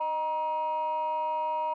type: tone pair together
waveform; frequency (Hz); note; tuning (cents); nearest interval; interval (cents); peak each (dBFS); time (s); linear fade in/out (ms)
sine; 618 / 948.3; D#5 / A#5; -12 / +29; perfect fifth; 741; -32 / -26; 0-1.74; 10
effects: tanh soft clip ceiling -24 dBFS